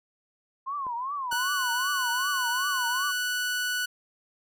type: tone with vibrato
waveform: sine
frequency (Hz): 1043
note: C6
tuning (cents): -6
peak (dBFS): -29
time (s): 0.66-3.12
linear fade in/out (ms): 20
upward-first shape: triangle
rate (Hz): 2.6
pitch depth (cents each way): 220
type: clicks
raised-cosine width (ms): 1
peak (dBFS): -29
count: 2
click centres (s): 0.867 / 1.327
type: tone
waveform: sawtooth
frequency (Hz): 1480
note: F#6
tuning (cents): 0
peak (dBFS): -23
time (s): 1.31-3.86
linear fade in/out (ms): 10
effects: none